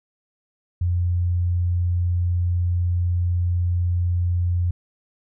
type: tone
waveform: sine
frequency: 88 Hz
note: F2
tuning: 14 cents sharp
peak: -18 dBFS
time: 0.81-4.71 s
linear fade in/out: 5 ms
effects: none